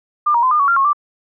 sine tone with pitch steps, 1198 / 945 / 1026 / 1210 / 1123 / 1384 / 1090 / 1174 Hz, D6 / A#5 / C6 / D#6 / C#6 / F6 / C#6 / D6, +34 / +23 / -34 / -49 / +22 / -16 / -29 / -1 cents, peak -11 dBFS, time 0.26-0.932 s, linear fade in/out 10 ms, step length 84 ms, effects none

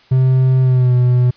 triangle tone with pitch glide, 130 to 124.2 Hz, C3 to B2, -11 to +10 cents, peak -7 dBFS, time 0.11-1.31 s, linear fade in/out 10 ms, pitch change -79 cents, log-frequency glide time 0.61-0.94 s, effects white hiss -49 dBFS RMS until 1.36 s + resampled to 11025 Hz

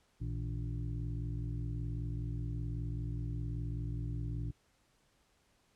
harmonic tone with a mistuned harmonic, 58.8 Hz, A#1, 16 cents sharp, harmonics 1 / 2 / 3 / 5 / 6, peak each -39 / -38 / -44 / -48 / -57 dBFS, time 0.2-4.52 s, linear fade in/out 20 ms, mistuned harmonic 3, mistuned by -140 cents, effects pink hiss -72 dBFS RMS until 5.75 s + low-pass 10000 Hz 12 dB/octave

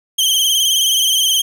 sawtooth tone with vibrato, 3136 Hz, G7, in tune, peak -9 dBFS, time 0.18-1.42 s, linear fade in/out 10 ms, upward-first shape sine, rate 19 Hz, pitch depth 64 cents each way, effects none

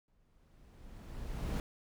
brown noise with exponential growth, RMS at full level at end -33 dBFS, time 0.08-1.6 s, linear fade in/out 1 ms, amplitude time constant 330 ms, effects none

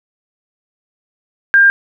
sine tone, 1600 Hz, G6, 35 cents sharp, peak -5 dBFS, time 1.54-1.7 s, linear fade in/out 0 ms, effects none

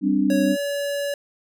sine chord, G suspended fourth, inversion none, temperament equal, 196 / 261.6 / 293.7 Hz, G3 / C4 / D4, 0 / 0 / 0 cents, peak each -22 / -22 / -20 dBFS, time 0.01-0.57 s, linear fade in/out 50 ms
square tone with pitch glide, 554.4 to 569.3 Hz, C#5 to C#5, 0 to +46 cents, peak -24 dBFS, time 0.3-1.14 s, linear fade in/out 2 ms, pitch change +46 cents, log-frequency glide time 0.44-0.58 s
effects none

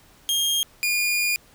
sawtooth tone pair in turn, 3228 / 2429 Hz, G#7 / D#7, -50 / -42 cents, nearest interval perfect fourth, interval 492 cents, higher first, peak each -17 dBFS, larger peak neither, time 0.29-0.63 / 0.83-1.36 s, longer second, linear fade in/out 0 ms, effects pink hiss -54 dBFS RMS until 1.54 s

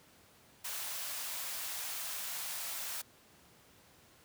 white high-pass noise, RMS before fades -40 dBFS, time 0.64-3.02 s, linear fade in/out 10 ms, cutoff 610 Hz, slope 24 dB/octave, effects pink hiss -62 dBFS RMS until 4.24 s + high-pass 80 Hz 12 dB/octave

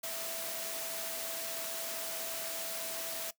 sine tone in noise, 659.3 Hz, E5, in tune, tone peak -44 dBFS, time 0.03-3.31 s, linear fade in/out 10 ms, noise white, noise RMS -39 dBFS, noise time 0.03-3.31 s, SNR -8 dB, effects noise-tail reverb RT60 0.1 s tail -19 dB re dry + high-pass 200 Hz 12 dB/octave

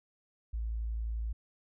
sine tone, 55.8 Hz, A1, 25 cents sharp, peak -32 dBFS, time 0.53-1.33 s, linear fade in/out 10 ms, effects none

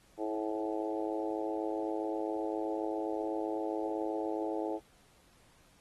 harmonic tone with a mistuned harmonic, 107.6 Hz, A2, 38 cents flat, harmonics 3 / 4 / 5 / 6 / 7 / 8, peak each -36 / -38 / -40 / -42 / -43 / -44 dBFS, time 0.17-4.8 s, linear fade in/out 50 ms, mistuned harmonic 3, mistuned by +18 cents, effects pink hiss -65 dBFS RMS until 5.8 s + AAC 32 kbps

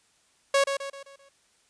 sawtooth tone with echo, 553 Hz, C#5, 4 cents flat, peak -15 dBFS, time 0.54-0.64 s, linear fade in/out 5 ms, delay 130 ms, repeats 5, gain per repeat -7 dB, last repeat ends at 1.29 s, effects white hiss -65 dBFS RMS until 1.69 s + resampled to 22050 Hz

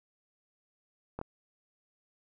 clicks, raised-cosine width 1 ms, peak -23 dBFS, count 2, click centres 1.19 / 1.214 s, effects none

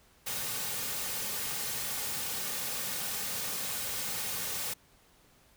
white noise with comb filter, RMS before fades -35 dBFS, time 0.26-4.74 s, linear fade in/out 10 ms, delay 3 ms, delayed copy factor -0.5, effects pink hiss -63 dBFS RMS until 5.56 s

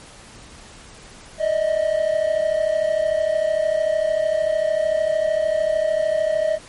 triangle tone pair together, 602 / 635.3 Hz, D5 / D#5, +43 / +36 cents, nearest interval minor second, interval 93 cents, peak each -20 / -17 dBFS, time 1.38-6.59 s, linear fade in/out 50 ms, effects pink hiss -43 dBFS RMS until 6.68 s + MP3 48 kbps

